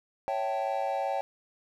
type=chord; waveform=triangle; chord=A dominant seventh; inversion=first; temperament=equal with one note detuned; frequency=554.4 / 659.3 / 777.2 / 880 Hz; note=C#5 / E5 / G5 / A5; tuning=0 / 0 / -15 / 0 cents; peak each=-31 / -34 / -29 / -35 dBFS; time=0.28-1.21 s; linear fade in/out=0 ms; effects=none